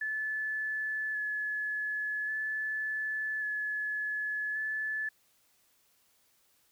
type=tone with vibrato; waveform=sine; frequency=1721 Hz; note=A6; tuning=39 cents flat; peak=-31 dBFS; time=0.01-5.09 s; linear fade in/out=5 ms; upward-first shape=square; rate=0.44 Hz; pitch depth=13 cents each way; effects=white hiss -69 dBFS RMS until 6.71 s